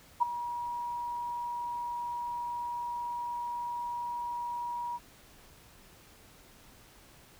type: tone with ADSR envelope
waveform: sine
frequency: 958 Hz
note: A#5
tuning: 47 cents sharp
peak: -19 dBFS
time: 0.2-4.99 s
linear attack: 24 ms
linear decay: 10 ms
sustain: -14 dB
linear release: 37 ms
effects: pink hiss -57 dBFS RMS until 7.39 s